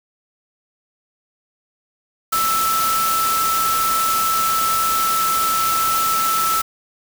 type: tone in noise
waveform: sine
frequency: 1318.5 Hz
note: E6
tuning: in tune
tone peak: -17 dBFS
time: 2.32-6.62 s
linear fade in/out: 10 ms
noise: white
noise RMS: -23 dBFS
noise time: 2.32-6.62 s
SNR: +3 dB
effects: none